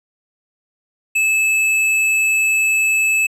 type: tone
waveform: square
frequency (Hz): 2610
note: E7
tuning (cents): -18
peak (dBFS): -14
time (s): 1.15-3.27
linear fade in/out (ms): 10
effects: low-pass 12000 Hz 12 dB/octave